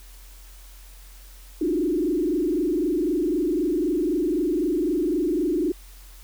sine tone with frequency modulation, 329.6 Hz, E4, in tune, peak -20 dBFS, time 1.61-5.72 s, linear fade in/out 5 ms, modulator 23.9 Hz, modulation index 1.8, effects added 44 Hz sine -43 dBFS peak until 6.23 s + white hiss -51 dBFS RMS until 6.23 s

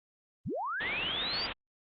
sine linear sweep, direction up, 50.6 to 4873 Hz, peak -32 dBFS, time 0.45-1.47 s, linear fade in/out 20 ms
white low-pass noise, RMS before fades -38 dBFS, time 0.8-1.53 s, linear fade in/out 10 ms, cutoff 3700 Hz, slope 96 dB/octave
effects Opus 24 kbps

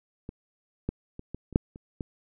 clicks, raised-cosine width 3 ms, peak -24 / -15 / -26 / -22 / -29 / -6 / -30 / -20 dBFS, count 8, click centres 0.291 / 0.89 / 1.194 / 1.346 / 1.527 / 1.559 / 1.759 / 2.008 s, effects none

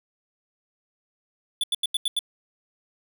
square tone bursts, 3470 Hz, A7, 25 cents flat, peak -22 dBFS, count 6, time 1.61-2.191 s, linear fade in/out 2 ms, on 26 ms, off 85 ms, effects none

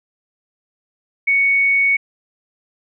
sine tone, 2225 Hz, C#7, 6 cents sharp, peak -12 dBFS, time 1.27-1.97 s, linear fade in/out 10 ms, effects none

